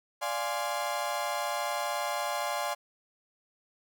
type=chord; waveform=35% pulse; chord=D half-diminished seventh; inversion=none; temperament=equal with one note detuned; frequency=585 / 698.5 / 830.6 / 1046.5 Hz; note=D5 / F5 / Ab5 / C6; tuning=-7 / 0 / 0 / 0 cents; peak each=-34 dBFS; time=0.21-2.75 s; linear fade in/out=20 ms; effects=none